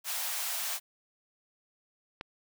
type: high-pass noise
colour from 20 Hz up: white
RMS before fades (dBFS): -34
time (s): 0.04-0.8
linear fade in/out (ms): 50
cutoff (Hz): 600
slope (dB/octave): 48
type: click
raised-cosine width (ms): 0.3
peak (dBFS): -22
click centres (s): 2.211
effects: none